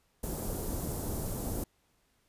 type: band-stop noise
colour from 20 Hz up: pink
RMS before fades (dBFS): -35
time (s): 0.23-1.64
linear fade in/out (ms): 5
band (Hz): 620 to 9900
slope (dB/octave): 12
effects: pink hiss -72 dBFS RMS until 2.28 s + resampled to 32000 Hz